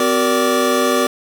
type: tone cluster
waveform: square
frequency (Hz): 256.2 / 376.7 / 469 / 583 / 1170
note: C4 / F#4 / A#4 / D5 / D6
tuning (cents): -36 / +31 / +11 / -13 / -7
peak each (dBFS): -21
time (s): 0-1.07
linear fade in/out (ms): 2
effects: 7-bit